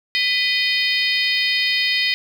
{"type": "harmonic tone with a mistuned harmonic", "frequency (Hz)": 617, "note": "D#5", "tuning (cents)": -15, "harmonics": [3, 4, 5, 6, 7, 8], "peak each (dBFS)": [-22, -23, -24, -25, -25, -26], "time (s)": [0.15, 2.14], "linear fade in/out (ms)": 0, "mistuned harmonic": 3, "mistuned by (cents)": 130, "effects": ["7-bit"]}